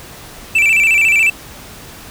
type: tone with vibrato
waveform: triangle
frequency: 2489 Hz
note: D#7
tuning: in tune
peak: -7 dBFS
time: 0.55-1.3 s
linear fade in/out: 5 ms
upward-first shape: square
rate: 14 Hz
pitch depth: 110 cents each way
effects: pink hiss -35 dBFS RMS until 2.1 s